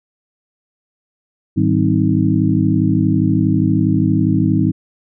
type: harmonic tone with a mistuned harmonic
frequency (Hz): 52.4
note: G#1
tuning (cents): +16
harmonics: 2 / 3 / 4 / 5 / 6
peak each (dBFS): -18 / -18 / -18 / -18 / -18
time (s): 1.56-4.72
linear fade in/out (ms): 20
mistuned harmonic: 4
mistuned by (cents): -130
effects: none